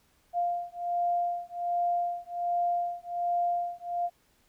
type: beating tone pair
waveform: sine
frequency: 698.5 / 699.8 Hz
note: F5 / F5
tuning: 0 / +3 cents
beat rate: 1.3 Hz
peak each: -30 dBFS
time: 0.33-4.1 s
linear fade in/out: 50 ms
effects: pink hiss -67 dBFS RMS until 4.48 s